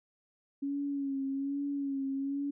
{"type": "tone with vibrato", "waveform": "sine", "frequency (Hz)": 277.2, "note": "C#4", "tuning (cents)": 0, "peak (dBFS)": -31, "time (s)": [0.62, 2.51], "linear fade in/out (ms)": 10, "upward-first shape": "sine", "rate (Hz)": 1.2, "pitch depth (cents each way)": 41, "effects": []}